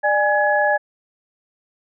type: tone cluster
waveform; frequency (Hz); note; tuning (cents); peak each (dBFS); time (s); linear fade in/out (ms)
sine; 596 / 825 / 1691; D5 / G#5 / G#6; +25 / -12 / +31; -19; 0.03-0.78; 20
effects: none